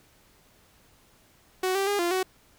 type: tone with pitch steps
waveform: sawtooth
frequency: 372.1 / 391.4 / 407.1 / 346.3 / 373.7 Hz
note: F#4 / G4 / G#4 / F4 / F#4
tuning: +10 / -3 / -35 / -15 / +17 cents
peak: -20 dBFS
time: 1.63-2.23 s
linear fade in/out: 5 ms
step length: 120 ms
effects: pink hiss -60 dBFS RMS until 2.58 s